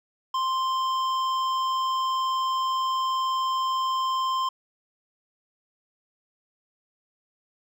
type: tone with hard clipping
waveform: sine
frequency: 1046.5 Hz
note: C6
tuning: in tune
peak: -25 dBFS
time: 0.34-4.49 s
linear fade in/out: 5 ms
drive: 10 dB
effects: none